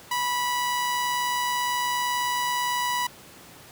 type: tone with amplitude modulation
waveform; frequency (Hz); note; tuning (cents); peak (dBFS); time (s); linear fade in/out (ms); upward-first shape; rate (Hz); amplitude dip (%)
sawtooth; 981; B5; -12; -19; 0.11-3.07; 5; sine; 138; 25
effects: pink hiss -47 dBFS RMS until 3.71 s + high-pass 100 Hz 12 dB/octave